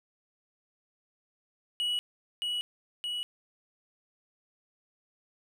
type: tone with echo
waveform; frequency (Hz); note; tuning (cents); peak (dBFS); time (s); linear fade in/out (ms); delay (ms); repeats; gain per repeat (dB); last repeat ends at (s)
triangle; 2926; F#7; -20; -26; 1.8-1.99; 0; 620; 2; -2; 3.23
effects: none